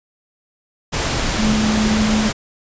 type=tone in noise; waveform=sine; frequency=215.6 Hz; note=A3; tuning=35 cents flat; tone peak=-15 dBFS; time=1.38-2.3 s; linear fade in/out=20 ms; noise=pink; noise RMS=-20 dBFS; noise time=0.92-2.33 s; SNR=+2 dB; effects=resampled to 16000 Hz